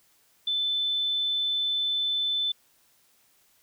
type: tone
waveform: sine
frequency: 3520 Hz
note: A7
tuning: in tune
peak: -24 dBFS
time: 0.47-2.52 s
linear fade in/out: 5 ms
effects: white hiss -64 dBFS RMS until 3.62 s